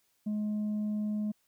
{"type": "tone with tanh clipping", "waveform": "triangle", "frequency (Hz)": 210.9, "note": "G#3", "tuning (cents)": 27, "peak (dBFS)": -30, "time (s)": [0.26, 1.32], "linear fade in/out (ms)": 10, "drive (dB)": 7, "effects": ["white hiss -73 dBFS RMS until 1.47 s"]}